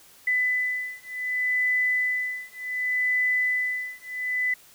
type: beating tone pair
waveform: sine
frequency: 2000 / 2000.67 Hz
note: B6 / B6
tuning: +21 / +22 cents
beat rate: 0.67 Hz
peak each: -26 dBFS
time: 0.27-4.54 s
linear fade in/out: 5 ms
effects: white hiss -53 dBFS RMS until 4.74 s